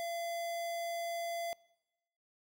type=tone; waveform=square; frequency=681 Hz; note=F5; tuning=44 cents flat; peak=-37 dBFS; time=0-1.53 s; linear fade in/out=0 ms; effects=noise-tail reverb RT60 1.0 s tail -24 dB re dry